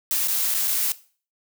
blue noise with dropouts, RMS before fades -23 dBFS, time 0.11-0.92 s, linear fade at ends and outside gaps 0 ms, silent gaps 0.274-0.282 / 0.541-0.546 / 0.674-0.678 s, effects noise-tail reverb RT60 0.4 s tail -17 dB re dry

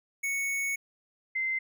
square / sine tone pair in turn, 2217 / 2074 Hz, C#7 / C7, 0 / -16 cents, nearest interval minor second, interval 116 cents, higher first, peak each -29 / -27 dBFS, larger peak second, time 0.23-0.76 / 1.35-1.59 s, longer first, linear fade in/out 10 ms, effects none

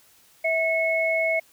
sine tone pair together, 651 / 2190 Hz, E5 / C#7, -22 / -22 cents, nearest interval octave + major sixth, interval 2100 cents, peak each -23 / -23 dBFS, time 0.44-1.4 s, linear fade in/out 10 ms, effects white hiss -57 dBFS RMS until 1.52 s

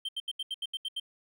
triangle tone bursts, 3136 Hz, G7, in tune, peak -30 dBFS, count 9, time 0.05-0.999 s, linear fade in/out 5 ms, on 37 ms, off 77 ms, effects none

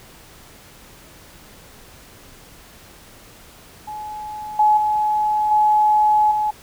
sine tone with level steps, 849 Hz, G#5, 38 cents sharp, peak -28 / -11 / -16 / -12 / -17 dBFS, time 3.87-6.51 s, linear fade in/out 10 ms, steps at 4.59 / 4.77 / 5.51 / 6.31 s, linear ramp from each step 5 ms, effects pink hiss -45 dBFS RMS until 6.62 s

